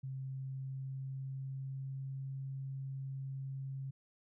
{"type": "tone with pitch glide", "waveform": "sine", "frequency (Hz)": [133.1, 134.96], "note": ["C3", "C#3"], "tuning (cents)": [30, -46], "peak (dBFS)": -39, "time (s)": [0.03, 3.91], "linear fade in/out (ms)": 10, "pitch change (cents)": 24, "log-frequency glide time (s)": [0.19, 2.27], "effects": []}